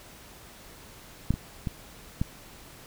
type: clicks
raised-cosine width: 5 ms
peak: -10 / -19 / -17 / -13 dBFS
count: 4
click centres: 1.306 / 1.34 / 1.672 / 2.215 s
effects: pink hiss -49 dBFS RMS until 2.86 s